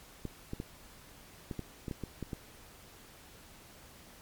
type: clicks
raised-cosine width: 3 ms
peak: -24 dBFS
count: 10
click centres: 0.253 / 0.534 / 0.601 / 1.512 / 1.593 / 1.882 / 1.912 / 2.037 / 2.227 / 2.332 s
effects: pink hiss -55 dBFS RMS until 4.21 s + MP3 96 kbps